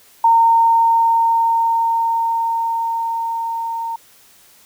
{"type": "tone with level ramp", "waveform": "sine", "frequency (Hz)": 917, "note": "A#5", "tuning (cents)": -29, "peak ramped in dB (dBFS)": [-8, -21], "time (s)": [0.24, 3.96], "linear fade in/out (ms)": 5, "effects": ["white hiss -49 dBFS RMS until 4.65 s"]}